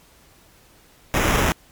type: noise with sample-and-hold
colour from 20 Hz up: pink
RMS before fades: -19 dBFS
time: 1.14-1.52 s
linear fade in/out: 0 ms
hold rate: 4410 Hz
effects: pink hiss -53 dBFS RMS until 1.71 s + MP3 96 kbps